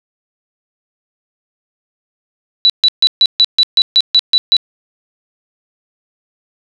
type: tone bursts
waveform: sine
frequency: 3949 Hz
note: B7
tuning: 1 cent flat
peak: -5 dBFS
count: 11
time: 2.65-4.567 s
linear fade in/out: 0 ms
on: 47 ms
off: 140 ms
effects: none